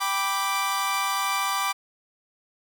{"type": "chord", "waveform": "sawtooth", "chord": "G major", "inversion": "none", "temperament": "equal", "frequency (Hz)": [784, 987.8, 1174.7], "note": ["G5", "B5", "D6"], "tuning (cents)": [0, 0, 0], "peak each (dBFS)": [-27, -26, -22], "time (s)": [0, 1.73], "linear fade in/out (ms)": 20, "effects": []}